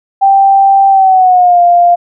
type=tone with pitch glide; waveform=sine; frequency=784 to 698.5 Hz; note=G5 to F5; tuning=0 to 0 cents; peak=-3 dBFS; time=0.21-1.96 s; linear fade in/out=20 ms; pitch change=-200 cents; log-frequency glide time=0.89-1.61 s; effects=none